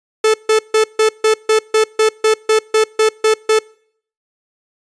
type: tone bursts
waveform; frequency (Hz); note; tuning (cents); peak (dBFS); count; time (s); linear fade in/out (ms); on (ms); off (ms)
45% pulse; 436.8; A4; -13; -9; 14; 0.24-3.59; 5; 100; 150
effects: noise-tail reverb RT60 0.6 s tail -25 dB re dry + resampled to 22050 Hz